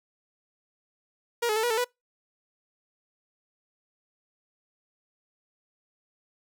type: tone with pitch steps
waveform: sawtooth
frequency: 473.5 / 426.9 / 442 / 482.4 / 443.4 / 491.4 Hz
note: A#4 / G#4 / A4 / B4 / A4 / B4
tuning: +27 / +48 / +8 / -41 / +13 / -9 cents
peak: -20 dBFS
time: 1.42-1.846 s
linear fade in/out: 10 ms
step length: 71 ms
effects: noise-tail reverb RT60 0.2 s tail -25 dB re dry